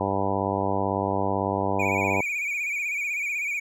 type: harmonic tone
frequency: 98 Hz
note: G2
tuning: in tune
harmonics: 1 / 2 / 3 / 4 / 5 / 6 / 7 / 8 / 9 / 10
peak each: -32 / -32 / -32 / -32 / -32 / -32 / -32 / -32 / -32 / -32 dBFS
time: 0-2.21 s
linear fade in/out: 5 ms
type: tone with vibrato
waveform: triangle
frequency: 2349 Hz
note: D7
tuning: in tune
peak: -24 dBFS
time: 1.79-3.6 s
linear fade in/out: 10 ms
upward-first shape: sine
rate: 16 Hz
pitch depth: 86 cents each way
effects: none